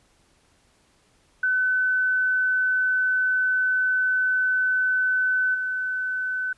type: tone with level steps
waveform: sine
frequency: 1511 Hz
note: F#6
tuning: 36 cents sharp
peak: -19 / -24 dBFS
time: 1.43-6.53 s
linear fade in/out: 5 ms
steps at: 5.54 s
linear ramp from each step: 10 ms
effects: pink hiss -62 dBFS RMS until 6.57 s + resampled to 24000 Hz